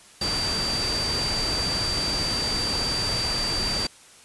sine tone in noise, 4663 Hz, D8, 13 cents flat, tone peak -25 dBFS, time 0.21-3.87 s, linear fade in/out 5 ms, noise pink, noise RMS -29 dBFS, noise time 0.21-3.87 s, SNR +1 dB, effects white hiss -50 dBFS RMS until 4.24 s + resampled to 24000 Hz

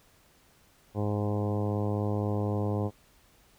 harmonic tone with a mistuned harmonic, 103.83 Hz, G#2, in tune, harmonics 1 / 2 / 3 / 4 / 5 / 6 / 7 / 8 / 9 / 10, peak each -29 / -34 / -36 / -36 / -37 / -43 / -42 / -44 / -47 / -47 dBFS, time 0.94-2.91 s, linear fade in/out 50 ms, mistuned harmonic 1, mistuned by -15 cents, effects pink hiss -62 dBFS RMS until 3.58 s

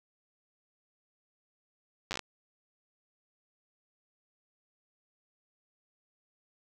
slowing click train, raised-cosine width 0.2 ms, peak -17 dBFS, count 7, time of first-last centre 2.11-2.193 s, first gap 9 ms, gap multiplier 1.17, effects none

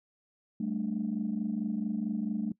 sine chord, G suspended second, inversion none, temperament just, 196 / 220.5 / 294 Hz, G3 / A3 / D4, 0 / +4 / +2 cents, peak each -34 / -31 / -37 dBFS, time 0.6-2.52 s, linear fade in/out 5 ms, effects noise-tail reverb RT60 0.1 s tail -23 dB re dry + tanh soft clip ceiling -22 dBFS

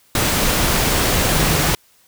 sine tone in noise, 154 Hz, D#3, 17 cents flat, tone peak -22 dBFS, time 1.32-1.72 s, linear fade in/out 2 ms, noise pink, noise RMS -17 dBFS, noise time 0.15-1.75 s, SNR -8 dB, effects white hiss -55 dBFS RMS until 2.07 s

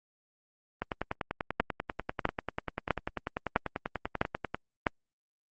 two click trains, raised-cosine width 0.5 ms, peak -16 / -9 dBFS, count 39 / 6, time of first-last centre 0.82-4.545 / 1.6-4.868 s, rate 10.2 / 1.53 Hz, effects Opus 24 kbps

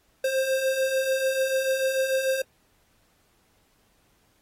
square beating tone pair, 523.3 / 530.1 Hz, C5 / C5, 0 / +23 cents, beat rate 6.8 Hz, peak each -31 / -24 dBFS, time 0.24-2.42 s, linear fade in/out 5 ms, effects pink hiss -66 dBFS RMS until 4.41 s + AAC 48 kbps

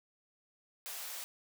white high-pass noise, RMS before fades -43 dBFS, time 0.86-1.24 s, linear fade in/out 0 ms, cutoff 510 Hz, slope 24 dB/octave, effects none

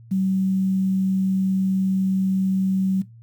sine tone with quantisation, 190.3 Hz, F#3, 49 cents sharp, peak -18 dBFS, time 0.11-3.02 s, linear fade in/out 10 ms, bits 8, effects noise-tail reverb RT60 0.2 s tail -19 dB re dry + added 115 Hz sine -43 dBFS peak until 3.22 s

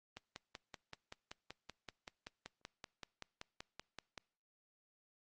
click train, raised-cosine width 0.2 ms, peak -29 dBFS, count 22, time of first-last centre 0.17-4.178 s, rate 5.24 Hz, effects noise-tail reverb RT60 0.6 s tail -25 dB re dry + Opus 32 kbps

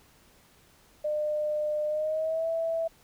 sine tone with pitch glide, 603 to 657.6 Hz, D5 to E5, +46 to -4 cents, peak -26 dBFS, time 1.04-2.88 s, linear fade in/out 10 ms, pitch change +150 cents, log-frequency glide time 1.87-2.48 s, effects pink hiss -60 dBFS RMS until 3.03 s

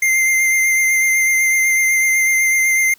square tone with vibrato, 2093 Hz, C7, in tune, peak -13 dBFS, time 0.02-2.94 s, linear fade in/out 5 ms, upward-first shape triangle, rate 8 Hz, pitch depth 20 cents each way, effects white hiss -51 dBFS RMS until 2.98 s

